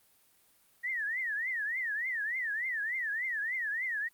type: tone with vibrato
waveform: sine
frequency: 1862 Hz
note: A#6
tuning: 2 cents flat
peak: -31 dBFS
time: 0.83-4.09 s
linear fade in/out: 20 ms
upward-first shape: triangle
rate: 3.4 Hz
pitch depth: 240 cents each way
effects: white hiss -66 dBFS RMS until 4.13 s + Opus 32 kbps